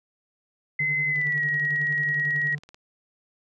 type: tone with pitch glide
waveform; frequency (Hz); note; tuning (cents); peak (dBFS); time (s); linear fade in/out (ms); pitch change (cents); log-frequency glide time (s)
sine; 2049 to 1900.8; C7 to A#6; -37 to +33; -22; 0.79-2.55; 5; -130; 1.07-1.43
type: tone with tremolo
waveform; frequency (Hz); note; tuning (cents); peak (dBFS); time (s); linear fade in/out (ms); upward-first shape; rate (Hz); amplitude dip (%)
triangle; 148.3; D3; +17; -27; 0.8-2.59; 5; triangle; 11; 85
type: click train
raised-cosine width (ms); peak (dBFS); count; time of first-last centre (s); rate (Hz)
0.2; -30; 30; 1.16-2.745; 18.3
effects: none